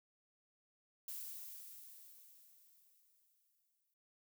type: noise with exponential decay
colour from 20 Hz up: violet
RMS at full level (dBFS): -45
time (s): 1.08-3.94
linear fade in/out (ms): 2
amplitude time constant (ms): 620
effects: noise-tail reverb RT60 0.1 s tail -25 dB re dry